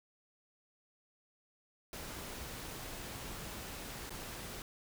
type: noise with dropouts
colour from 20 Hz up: pink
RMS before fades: -45 dBFS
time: 1.93-4.62 s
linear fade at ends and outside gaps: 1 ms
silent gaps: 4.095-4.105 s
effects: none